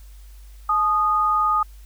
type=tone pair together; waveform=sine; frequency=859.2 / 1235 Hz; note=A5 / D#6; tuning=-41 / -13 cents; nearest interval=tritone; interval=628 cents; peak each=-25 / -17 dBFS; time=0.69-1.63 s; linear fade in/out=5 ms; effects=added 50 Hz sine -40 dBFS peak until 1.85 s + white hiss -56 dBFS RMS until 1.85 s